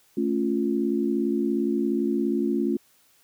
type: chord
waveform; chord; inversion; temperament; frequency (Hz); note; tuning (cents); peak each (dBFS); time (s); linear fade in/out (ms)
sine; A augmented; none; equal; 220 / 277.2 / 349.2; A3 / C#4 / E#4; 0 / 0 / 0; -26; 0.17-2.77; 5
effects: white hiss -61 dBFS RMS until 3.23 s